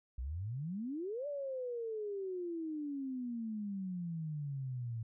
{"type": "exponential two-way sweep", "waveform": "sine", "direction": "up then down", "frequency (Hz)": [57.8, 589, 111.5], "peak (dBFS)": -37, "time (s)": [0.18, 5.03], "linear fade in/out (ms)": 5, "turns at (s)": 1.27, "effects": []}